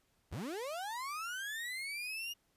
35% pulse linear sweep, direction up, 52.5 to 2870 Hz, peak -37 dBFS, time 0.31-2.34 s, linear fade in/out 20 ms, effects pink hiss -75 dBFS RMS until 2.56 s + resampled to 32000 Hz

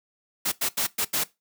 white noise bursts at uneven times, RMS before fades -25 dBFS, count 5, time 0.45-0.52 / 0.61-0.69 / 0.77-0.87 / 0.98-1.05 / 1.13-1.24 s, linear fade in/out 10 ms, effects noise-tail reverb RT60 0.2 s tail -19 dB re dry + high-pass 100 Hz 12 dB/octave

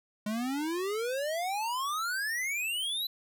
square exponential sweep, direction up, 206.1 to 4046 Hz, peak -31 dBFS, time 0.26-3.07 s, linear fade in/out 5 ms, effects none

